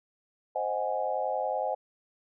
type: chord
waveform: sine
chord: Ab dominant seventh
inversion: first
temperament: equal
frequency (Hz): 523.3 / 622.3 / 740 / 830.6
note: C5 / Eb5 / Gb5 / Ab5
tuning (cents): 0 / 0 / 0 / 0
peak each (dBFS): -33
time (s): 0.55-1.75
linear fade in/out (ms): 10
effects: none